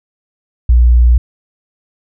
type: tone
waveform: sine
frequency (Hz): 60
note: B1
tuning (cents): -49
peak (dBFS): -4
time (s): 0.69-1.18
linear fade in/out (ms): 5
effects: none